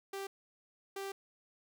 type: tone bursts at uneven times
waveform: sawtooth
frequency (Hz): 392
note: G4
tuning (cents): 0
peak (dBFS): -35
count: 2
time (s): 0.13-0.27 / 0.96-1.12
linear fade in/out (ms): 5
effects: none